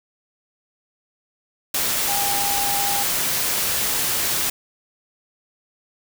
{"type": "tone in noise", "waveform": "sine", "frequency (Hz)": 805, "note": "G5", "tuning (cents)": 46, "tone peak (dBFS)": -25, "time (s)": [2.08, 3.03], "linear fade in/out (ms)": 5, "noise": "white", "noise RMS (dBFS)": -22, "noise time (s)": [1.74, 4.5], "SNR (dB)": -6, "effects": []}